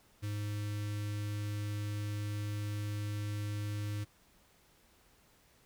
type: tone with notch filter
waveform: square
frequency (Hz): 103.83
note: G#2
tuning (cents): 0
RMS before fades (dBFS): -37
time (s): 0.22-4.05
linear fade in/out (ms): 20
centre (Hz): 750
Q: 0.7
effects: pink hiss -66 dBFS RMS until 5.65 s